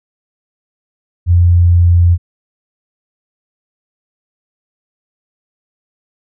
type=tone with pitch glide; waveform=sine; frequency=87.31 to 86.76 Hz; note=F2 to F2; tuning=0 to -11 cents; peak=-5 dBFS; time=1.26-2.18 s; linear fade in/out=50 ms; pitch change=-11 cents; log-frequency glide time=1.36-1.88 s; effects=none